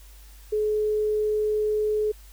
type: tone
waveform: sine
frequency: 425.6 Hz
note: G#4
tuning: 42 cents sharp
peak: -21 dBFS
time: 0.52-2.12 s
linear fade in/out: 10 ms
effects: added 50 Hz sine -45 dBFS peak until 2.32 s + white hiss -54 dBFS RMS until 2.32 s